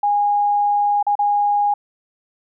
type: tone with dropouts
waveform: sine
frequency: 821 Hz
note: G#5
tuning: 20 cents flat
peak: -14 dBFS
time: 0.03-1.74 s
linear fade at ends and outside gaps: 5 ms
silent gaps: 1.028-1.066 / 1.154-1.19 s
effects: none